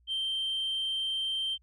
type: tone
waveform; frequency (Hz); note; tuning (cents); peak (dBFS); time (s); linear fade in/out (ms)
sine; 3136; G7; 0; -27; 0.07-1.58; 50
effects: tanh soft clip ceiling -27 dBFS + added 60 Hz sine -62 dBFS peak until 1.62 s